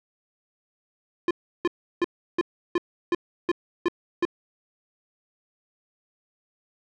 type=tone bursts; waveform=square; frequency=348.6 Hz; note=F4; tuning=3 cents flat; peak=-20 dBFS; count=9; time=1.28-4.252 s; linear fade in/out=2 ms; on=28 ms; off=340 ms; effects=low-pass 3000 Hz 12 dB/octave